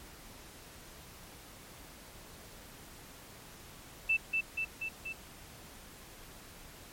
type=tone with echo; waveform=sine; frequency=2652 Hz; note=E7; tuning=10 cents sharp; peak=-25 dBFS; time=4.09-4.17 s; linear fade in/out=10 ms; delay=240 ms; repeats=4; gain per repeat=-3 dB; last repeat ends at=5.13 s; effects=pink hiss -52 dBFS RMS until 6.92 s + MP3 64 kbps